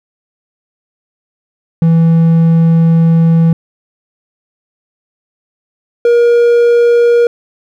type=tone pair in turn; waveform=triangle; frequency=164.81 / 474.3 Hz; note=E3 / A#4; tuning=0 / +30 cents; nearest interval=octave + tritone; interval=1830 cents; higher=second; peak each=-3 dBFS; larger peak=neither; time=1.82-3.53 / 6.05-7.27 s; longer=first; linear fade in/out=2 ms; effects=none